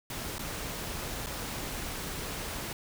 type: noise with dropouts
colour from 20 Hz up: pink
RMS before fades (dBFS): -37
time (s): 0.1-2.73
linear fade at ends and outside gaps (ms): 2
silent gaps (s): 0.383-0.392 / 1.262-1.268
effects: none